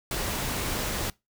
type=noise; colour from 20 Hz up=pink; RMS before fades=-30 dBFS; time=0.11-1.1 s; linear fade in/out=2 ms; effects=noise-tail reverb RT60 0.2 s tail -22 dB re dry